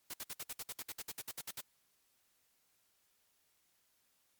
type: noise bursts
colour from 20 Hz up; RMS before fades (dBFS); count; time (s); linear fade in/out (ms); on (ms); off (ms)
white; -43; 16; 0.1-1.608; 5; 38; 60
effects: white hiss -75 dBFS RMS until 4.39 s + MP3 96 kbps